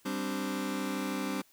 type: chord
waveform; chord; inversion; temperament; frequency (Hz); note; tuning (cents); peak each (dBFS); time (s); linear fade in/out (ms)
sawtooth; G suspended fourth; none; just; 196 / 261.3 / 294; G3 / C4 / D4; 0 / -2 / +2; -32; 0.05-1.42; 10
effects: white hiss -64 dBFS RMS until 1.52 s